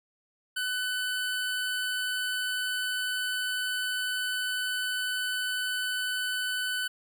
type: tone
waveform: 25% pulse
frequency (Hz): 1502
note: F#6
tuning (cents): +26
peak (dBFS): -25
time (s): 0.56-6.88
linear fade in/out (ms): 10
effects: none